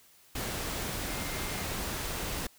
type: tone in noise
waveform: sine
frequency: 2110 Hz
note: C7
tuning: 14 cents sharp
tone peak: -45 dBFS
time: 1.08-1.63 s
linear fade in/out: 5 ms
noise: pink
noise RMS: -35 dBFS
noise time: 0.35-2.47 s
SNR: -13 dB
effects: white hiss -60 dBFS RMS until 2.58 s